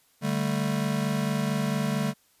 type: chord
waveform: square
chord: D suspended fourth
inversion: none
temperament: just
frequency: 146.83 / 195.78 / 220.2 Hz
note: D3 / G3 / A3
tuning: 0 / -2 / +2 cents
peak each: -30 dBFS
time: 0.21-2.14 s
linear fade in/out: 50 ms
effects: white hiss -64 dBFS RMS until 2.4 s + resampled to 32000 Hz